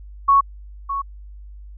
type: tone with echo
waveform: sine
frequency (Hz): 1108.7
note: C#6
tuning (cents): 0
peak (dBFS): -10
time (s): 0.28-0.41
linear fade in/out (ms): 10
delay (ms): 610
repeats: 1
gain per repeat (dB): -11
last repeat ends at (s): 1.02
effects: added 50 Hz sine -36 dBFS peak until 1.77 s